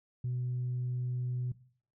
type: tone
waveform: sine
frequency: 124.5 Hz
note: B2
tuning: 14 cents sharp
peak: -30 dBFS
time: 0.24-1.52 s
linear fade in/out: 5 ms
effects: noise-tail reverb RT60 0.5 s tail -18 dB re dry + tanh soft clip ceiling -28 dBFS